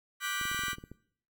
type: chord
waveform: 30% pulse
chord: G major seventh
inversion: second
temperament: just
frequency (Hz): 1176 / 1470 / 1568 / 1960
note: D6 / F#6 / G6 / B6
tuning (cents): +2 / -12 / 0 / -14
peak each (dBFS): -35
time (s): 0.2-0.76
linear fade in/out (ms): 50
type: clicks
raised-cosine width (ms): 3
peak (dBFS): -32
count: 11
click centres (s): 0.413 / 0.454 / 0.515 / 0.546 / 0.592 / 0.636 / 0.683 / 0.732 / 0.784 / 0.839 / 0.916
effects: noise-tail reverb RT60 0.6 s tail -20 dB re dry